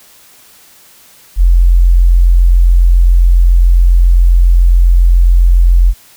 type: tone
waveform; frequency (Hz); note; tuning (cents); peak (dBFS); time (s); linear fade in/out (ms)
sine; 43.65; F1; 0; -3; 1.36-5.94; 50
effects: white hiss -42 dBFS RMS until 6.16 s